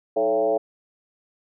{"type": "tone with frequency modulation", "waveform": "sine", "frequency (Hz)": 554.4, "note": "C#5", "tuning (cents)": 0, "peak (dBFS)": -18, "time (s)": [0.16, 0.58], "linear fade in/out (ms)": 10, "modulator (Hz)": 119, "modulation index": 1.4, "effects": []}